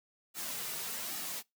white noise with flanger, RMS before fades -39 dBFS, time 0.34-1.43 s, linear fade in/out 50 ms, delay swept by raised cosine 1.9 to 3.8 ms, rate 1.2 Hz, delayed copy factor -0.5, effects noise-tail reverb RT60 0.2 s tail -24 dB re dry + high-pass 150 Hz 12 dB/octave

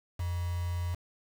sine tone with quantisation, 87.5 Hz, F2, 4 cents sharp, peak -30 dBFS, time 0.19-0.95 s, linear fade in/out 10 ms, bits 7, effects none

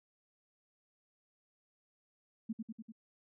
sine tone with echo, 222.8 Hz, A3, 22 cents sharp, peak -34 dBFS, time 2.49-2.53 s, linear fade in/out 10 ms, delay 98 ms, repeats 4, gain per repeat -3 dB, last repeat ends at 2.922 s, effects none

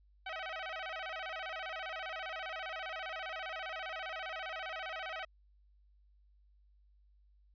15% pulse tone with vibrato, 697 Hz, F5, 4 cents flat, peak -33 dBFS, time 0.26-5.25 s, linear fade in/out 5 ms, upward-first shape square, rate 15 Hz, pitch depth 150 cents each way, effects added 50 Hz sine -63 dBFS peak until 7.54 s + resampled to 11025 Hz

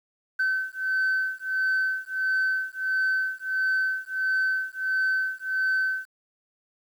sine beating tone pair, 1531 / 1532.5 Hz, G6 / G6, -41 / -40 cents, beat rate 1.5 Hz, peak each -25 / -25 dBFS, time 0.39-6.06 s, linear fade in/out 10 ms, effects tanh soft clip ceiling -19 dBFS + 9-bit

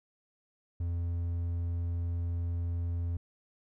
triangle tone, 85.7 Hz, F2, 32 cents flat, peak -28 dBFS, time 0.8-3.17 s, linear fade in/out 5 ms, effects none

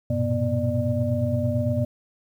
sine tone cluster, 97.1 / 115.6 / 124.4 / 243.2 / 595 Hz, G2 / A#2 / B2 / B3 / D5, -16 / -14 / +13 / -26 / +22 cents, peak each -27 dBFS, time 0.1-1.85 s, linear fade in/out 5 ms, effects tanh soft clip ceiling -9 dBFS + 9-bit

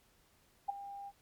sine tone with ADSR envelope, 800 Hz, G5, 35 cents sharp, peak -28 dBFS, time 0.68-1.12 s, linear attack 15 ms, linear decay 11 ms, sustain -15 dB, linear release 43 ms, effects pink hiss -69 dBFS RMS until 1.21 s + MP3 96 kbps

